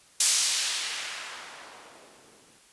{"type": "noise with low-pass filter sweep", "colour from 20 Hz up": "violet", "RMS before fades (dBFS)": -31, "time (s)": [0.2, 2.59], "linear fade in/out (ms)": 5, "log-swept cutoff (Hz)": [7800, 230], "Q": 0.83, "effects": ["white hiss -57 dBFS RMS until 2.72 s", "resampled to 24000 Hz"]}